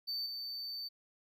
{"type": "tone with level steps", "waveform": "triangle", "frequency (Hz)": 4561, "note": "C#8", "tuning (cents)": 49, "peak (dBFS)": [-34, -38], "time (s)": [0.07, 0.89], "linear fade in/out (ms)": 20, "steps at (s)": 0.26, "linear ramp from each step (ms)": 2, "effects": []}